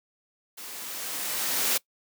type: noise with level ramp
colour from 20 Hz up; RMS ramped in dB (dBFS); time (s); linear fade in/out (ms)
white; -41 to -24; 0.57-1.78; 10
effects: noise-tail reverb RT60 0.1 s tail -22 dB re dry + high-pass 200 Hz 12 dB/octave